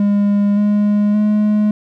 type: tone with pitch steps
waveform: triangle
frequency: 203.4 / 207 / 210.6 Hz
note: G#3 / G#3 / G#3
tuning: -36 / -5 / +24 cents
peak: -9 dBFS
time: 0-1.71 s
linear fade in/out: 2 ms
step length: 570 ms
effects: none